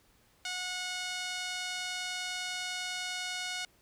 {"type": "tone with band-pass filter", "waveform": "5% pulse", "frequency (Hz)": 730, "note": "F#5", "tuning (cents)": -24, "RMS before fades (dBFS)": -37, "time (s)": [0.45, 3.65], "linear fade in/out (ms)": 2, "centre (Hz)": 2100, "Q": 0.54, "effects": ["pink hiss -66 dBFS RMS until 3.81 s"]}